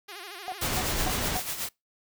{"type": "tone with vibrato", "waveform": "5% pulse", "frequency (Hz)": 379, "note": "F#4", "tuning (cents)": 42, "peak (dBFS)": -28, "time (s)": [0.08, 0.79], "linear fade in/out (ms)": 10, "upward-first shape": "sine", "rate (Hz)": 13, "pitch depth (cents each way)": 170}
{"type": "tone bursts", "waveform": "sine", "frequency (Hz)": 742, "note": "F#5", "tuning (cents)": 5, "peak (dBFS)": -30, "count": 4, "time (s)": [0.48, 1.394], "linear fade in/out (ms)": 0, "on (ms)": 41, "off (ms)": 250}
{"type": "noise with tremolo", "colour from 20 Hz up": "white", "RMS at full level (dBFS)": -31, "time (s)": [0.61, 1.69], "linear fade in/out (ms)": 5, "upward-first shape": "sine", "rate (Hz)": 8.1, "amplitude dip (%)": 60}
{"type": "low-pass noise", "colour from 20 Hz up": "pink", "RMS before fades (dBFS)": -30, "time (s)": [0.62, 1.37], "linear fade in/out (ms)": 2, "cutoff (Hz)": 8100, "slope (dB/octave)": 24}
{"effects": ["noise-tail reverb RT60 0.2 s tail -24 dB re dry"]}